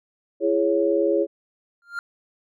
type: chord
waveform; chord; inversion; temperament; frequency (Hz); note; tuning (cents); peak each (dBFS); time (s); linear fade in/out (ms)
sine; C# minor; first; equal with one note detuned; 336.2 / 415.3 / 554.4; E4 / G#4 / C#5; +34 / 0 / 0; -22; 0.4-1.27; 50
type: tone with exponential growth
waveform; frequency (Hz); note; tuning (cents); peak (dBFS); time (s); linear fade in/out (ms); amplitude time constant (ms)
triangle; 1396.9; F6; 0; -21; 1.82-1.99; 1; 36
effects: none